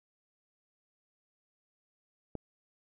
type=click; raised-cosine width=2 ms; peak=-24 dBFS; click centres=2.353 s; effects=none